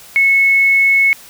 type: tone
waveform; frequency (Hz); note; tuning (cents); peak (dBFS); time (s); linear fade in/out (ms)
sine; 2196; C#7; -17; -8; 0.16-1.13; 0
effects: white hiss -39 dBFS RMS until 1.29 s